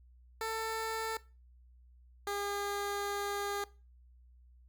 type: tone pair in turn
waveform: 15% pulse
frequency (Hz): 445.3 / 404.9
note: A4 / G#4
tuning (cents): +21 / -44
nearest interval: major second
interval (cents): 165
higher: first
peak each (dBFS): -28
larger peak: neither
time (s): 0.41-1.17 / 2.27-3.64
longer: second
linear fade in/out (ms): 2
effects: noise-tail reverb RT60 0.3 s tail -19 dB re dry + added 61 Hz sine -57 dBFS peak until 4.68 s